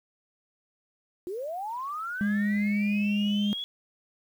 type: linear sweep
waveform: sine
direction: up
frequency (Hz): 340 to 3396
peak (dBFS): -31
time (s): 1.27-3.64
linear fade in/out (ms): 0
type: tone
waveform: sine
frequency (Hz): 205.9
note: G#3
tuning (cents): -15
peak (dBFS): -22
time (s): 2.21-3.53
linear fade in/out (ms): 0
effects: tanh soft clip ceiling -20 dBFS + 9-bit